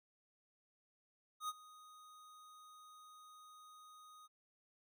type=tone with ADSR envelope; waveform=square; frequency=1244.5 Hz; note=D#6; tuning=in tune; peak=-38 dBFS; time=1.4-4.28 s; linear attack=86 ms; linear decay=37 ms; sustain=-20 dB; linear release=27 ms; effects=none